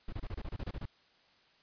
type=noise bursts; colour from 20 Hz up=brown; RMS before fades=-38 dBFS; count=11; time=0.08-0.856 s; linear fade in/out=5 ms; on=46 ms; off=27 ms; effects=white hiss -66 dBFS RMS until 1.62 s + resampled to 11025 Hz